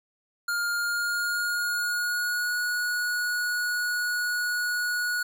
square tone with pitch glide, 1410 to 1458 Hz, F6 to F#6, +16 to -26 cents, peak -26 dBFS, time 0.48-5.23 s, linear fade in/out 5 ms, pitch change +58 cents, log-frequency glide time 0.73-2.57 s, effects none

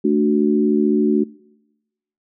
sine chord, D major, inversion second, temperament equal, 220 / 293.7 / 370 Hz, A3 / D4 / F#4, 0 / 0 / 0 cents, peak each -18 dBFS, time 0.04-1.24 s, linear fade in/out 10 ms, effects noise-tail reverb RT60 1.0 s tail -24 dB re dry

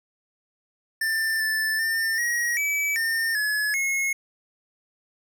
square tone with pitch steps, 1783 / 1758 / 1801 / 1897 / 2297 / 1814 / 1702 / 2170 Hz, A6 / A6 / A6 / A#6 / D7 / A#6 / G#6 / C#7, +22 / -2 / +40 / +30 / -39 / -48 / +42 / -37 cents, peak -23 dBFS, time 1.01-4.13 s, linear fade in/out 5 ms, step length 390 ms, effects none

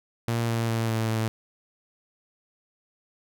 sawtooth tone with pitch steps, 116.54 / 115.2 / 113.88 / 112.57 / 111.28 Hz, A#2 / A#2 / A#2 / A2 / A2, 0 / -20 / -40 / +40 / +20 cents, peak -20 dBFS, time 0.28-1.28 s, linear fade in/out 0 ms, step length 200 ms, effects none

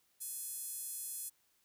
5% pulse tone with high-pass filter, 848 Hz, G#5, 36 cents sharp, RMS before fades -43 dBFS, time 0.2-1.3 s, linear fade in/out 20 ms, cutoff 11000 Hz, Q 1.2, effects white hiss -74 dBFS RMS until 1.64 s

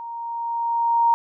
sine tone with level ramp, 932.3 Hz, A#5, in tune, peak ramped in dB -31 to -13 dBFS, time 0-1.14 s, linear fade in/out 0 ms, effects none

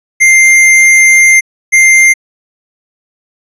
square tone pair in turn, 2099 / 2099 Hz, C7 / C7, +5 / +5 cents, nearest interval unison, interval 0 cents, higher neither, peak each -3 dBFS, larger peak neither, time 0.2-1.41 / 1.72-2.14 s, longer first, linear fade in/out 20 ms, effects resampled to 24000 Hz

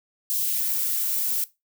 violet noise with high-pass filter sweep, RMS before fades -25 dBFS, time 0.3-1.44 s, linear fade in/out 0 ms, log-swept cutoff 4000 to 200 Hz, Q 1.2, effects noise-tail reverb RT60 0.2 s tail -17 dB re dry

